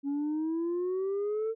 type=exponential sweep; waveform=sine; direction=up; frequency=277.2 to 453.3 Hz; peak=-26 dBFS; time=0.03-1.55 s; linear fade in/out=50 ms; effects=tanh soft clip ceiling -27 dBFS